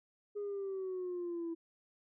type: exponential sweep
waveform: sine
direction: down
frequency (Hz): 414.6 to 329.6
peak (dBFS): -35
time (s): 0.35-1.55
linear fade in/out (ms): 20
effects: tanh soft clip ceiling -34 dBFS